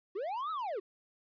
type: linear two-way sweep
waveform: triangle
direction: up then down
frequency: 349.2 to 1318.5 to 349.2 Hz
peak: -32 dBFS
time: 0.15-0.8 s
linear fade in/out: 10 ms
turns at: 0.51 s
effects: resampled to 11025 Hz + 12-bit

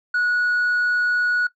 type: tone with tanh clipping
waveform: triangle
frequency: 1462 Hz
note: F#6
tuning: 21 cents flat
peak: -18 dBFS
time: 0.14-1.47 s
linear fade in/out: 5 ms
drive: 6 dB
effects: noise-tail reverb RT60 0.1 s tail -17 dB re dry

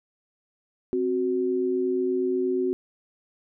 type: tone pair together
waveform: sine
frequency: 261.6 / 370 Hz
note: C4 / F#4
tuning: 0 / 0 cents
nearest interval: tritone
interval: 600 cents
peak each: -28 / -23 dBFS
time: 0.93-2.73 s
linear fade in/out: 0 ms
effects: none

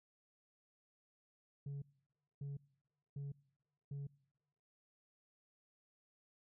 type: tone bursts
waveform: sine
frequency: 140.9 Hz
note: C#3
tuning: 29 cents sharp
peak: -39 dBFS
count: 4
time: 1.66-4.07 s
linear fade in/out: 5 ms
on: 160 ms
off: 590 ms
effects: noise-tail reverb RT60 1.0 s tail -26 dB re dry + tanh soft clip ceiling -41 dBFS

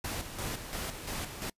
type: noise with tremolo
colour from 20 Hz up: pink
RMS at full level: -36 dBFS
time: 0.04-1.5 s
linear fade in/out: 5 ms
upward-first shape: square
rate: 2.9 Hz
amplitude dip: 55%
effects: noise-tail reverb RT60 0.1 s tail -25 dB re dry + resampled to 32000 Hz

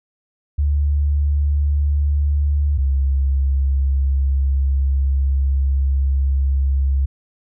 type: tone pair in turn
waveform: sine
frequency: 72.4 / 67.97 Hz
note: D2 / C#2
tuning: -24 / -33 cents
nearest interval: minor second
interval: 109 cents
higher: first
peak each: -14 / -14 dBFS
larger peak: neither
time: 0.58-2.78 / 2.78-7.06 s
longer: second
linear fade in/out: 10 ms
effects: none

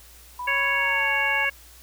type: tone with pitch glide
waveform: sine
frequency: 987.8 to 869.9 Hz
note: B5 to A5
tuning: 0 to -20 cents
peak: -29 dBFS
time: 0.39-1.45 s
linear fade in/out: 5 ms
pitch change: -220 cents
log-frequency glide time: 0.71-1.13 s
type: harmonic tone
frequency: 554.4 Hz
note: C#5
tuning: in tune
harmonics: 1 / 2 / 3 / 4 / 5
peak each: -35 / -34 / -25 / -24 / -28 dBFS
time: 0.47-1.5 s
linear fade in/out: 10 ms
effects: added 60 Hz sine -50 dBFS peak until 1.82 s + white hiss -50 dBFS RMS until 1.82 s

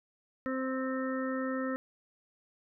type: harmonic tone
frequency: 261.6 Hz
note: C4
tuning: in tune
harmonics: 1 / 2 / 4 / 5 / 6 / 7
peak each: -33 / -36 / -49 / -40 / -52 / -42 dBFS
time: 0.46-1.76 s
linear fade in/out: 0 ms
effects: none

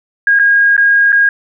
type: tone with dropouts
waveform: sine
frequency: 1631 Hz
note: G#6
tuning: 32 cents flat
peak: -6 dBFS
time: 0.27-1.29 s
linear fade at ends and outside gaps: 2 ms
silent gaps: 0.39-0.396 / 0.766-0.778 / 1.121-1.127 s
effects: none

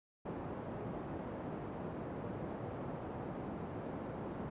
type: band-pass noise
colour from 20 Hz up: pink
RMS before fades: -43 dBFS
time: 0.25-4.5 s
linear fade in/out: 10 ms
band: 120 to 780 Hz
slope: 12 dB/octave
effects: resampled to 8000 Hz

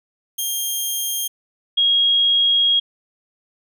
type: tone pair in turn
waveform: 10% pulse / sine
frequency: 3210 / 3281 Hz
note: G7 / G#7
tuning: +40 / -22 cents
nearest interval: unison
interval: 38 cents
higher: second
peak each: -13 dBFS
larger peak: neither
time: 0.38-1.28 / 1.77-2.8 s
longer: second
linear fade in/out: 10 ms
effects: none

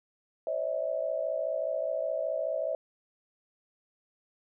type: tone cluster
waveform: sine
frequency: 525 / 579 / 644 Hz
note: C5 / D5 / E5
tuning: +6 / -25 / -41 cents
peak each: -35 / -34 / -31 dBFS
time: 0.47-2.75 s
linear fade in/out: 2 ms
effects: none

